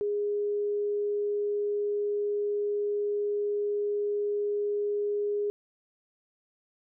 sine tone, 412.1 Hz, G#4, 13 cents flat, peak -26 dBFS, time 0.01-5.5 s, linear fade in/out 0 ms, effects none

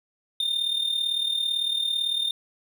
triangle tone with amplitude modulation, 3629 Hz, A#7, 47 cents flat, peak -19 dBFS, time 0.4-2.31 s, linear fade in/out 2 ms, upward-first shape sine, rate 37.9 Hz, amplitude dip 65%, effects none

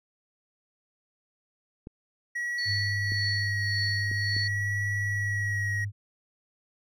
clicks, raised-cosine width 3 ms, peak -27 dBFS, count 4, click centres 1.871 / 3.12 / 4.115 / 4.366 s
triangle tone with vibrato, 1915 Hz, A#6, 46 cents sharp, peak -27 dBFS, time 2.35-5.85 s, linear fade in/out 10 ms, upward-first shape sine, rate 0.49 Hz, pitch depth 18 cents each way
sine tone with tremolo, 4428 Hz, C#8, 3 cents flat, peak -28 dBFS, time 2.58-4.48 s, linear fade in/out 5 ms, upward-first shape triangle, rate 1.8 Hz, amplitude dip 85%
sine tone with pitch glide, 100.9 to 101.9 Hz, G#2 to G#2, -49 to -32 cents, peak -29 dBFS, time 2.65-5.92 s, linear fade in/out 50 ms, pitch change +17 cents, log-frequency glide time 3.89-4.93 s
effects none

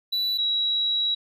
triangle / sine tone pair in turn, 3951 / 3879 Hz, B7 / B7, 0 / -32 cents, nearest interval unison, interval 32 cents, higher first, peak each -21 / -21 dBFS, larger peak neither, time 0.12-0.38 / 0.38-1.15 s, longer second, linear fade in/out 10 ms, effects none

